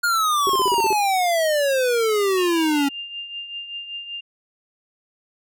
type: exponential sweep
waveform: square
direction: down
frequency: 1441 to 275.3 Hz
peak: -18 dBFS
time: 0.03-2.89 s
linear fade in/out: 10 ms
type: tone bursts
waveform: sine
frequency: 389.7 Hz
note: G4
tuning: 10 cents flat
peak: -20 dBFS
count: 8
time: 0.47-0.928 s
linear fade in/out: 0 ms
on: 24 ms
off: 38 ms
type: tone with tremolo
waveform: sine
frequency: 2800 Hz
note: F7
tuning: 4 cents sharp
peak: -27 dBFS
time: 2.37-4.21 s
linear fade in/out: 10 ms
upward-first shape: triangle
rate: 5.2 Hz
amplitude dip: 65%
effects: none